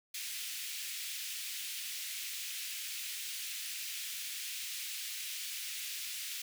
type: high-pass noise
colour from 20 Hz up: pink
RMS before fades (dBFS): -41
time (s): 0.14-6.42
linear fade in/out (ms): 5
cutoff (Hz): 2300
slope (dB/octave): 24
effects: none